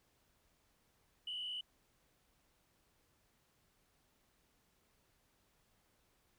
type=tone with frequency modulation; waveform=sine; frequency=2973 Hz; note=F#7; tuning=8 cents sharp; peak=-39 dBFS; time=1.27-1.61 s; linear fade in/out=5 ms; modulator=56.8 Hz; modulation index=1.5; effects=tanh soft clip ceiling -35 dBFS + pink hiss -75 dBFS RMS until 6.38 s